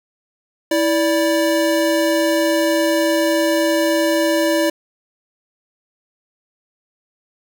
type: tone pair together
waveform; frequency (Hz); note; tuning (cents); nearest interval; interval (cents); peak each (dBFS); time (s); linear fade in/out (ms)
square; 326.6 / 583.2; E4 / D5; -16 / -12; minor seventh; 1004; -18; 0.71-4.7; 5
effects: none